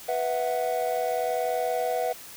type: chord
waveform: triangle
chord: B suspended fourth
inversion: none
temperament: equal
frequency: 493.9 / 659.3 / 740 Hz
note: B4 / E5 / F#5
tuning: 0 / 0 / 0 cents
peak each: -27 dBFS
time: 0.08-2.13 s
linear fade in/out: 10 ms
effects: white hiss -44 dBFS RMS until 2.36 s